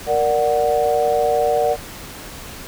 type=chord; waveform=sine; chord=Bb augmented; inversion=none; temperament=equal; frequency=466.2 / 587.3 / 740 Hz; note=Bb4 / D5 / F#5; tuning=0 / 0 / 0 cents; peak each=-19 dBFS; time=0.06-1.77 s; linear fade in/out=50 ms; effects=pink hiss -35 dBFS RMS until 2.67 s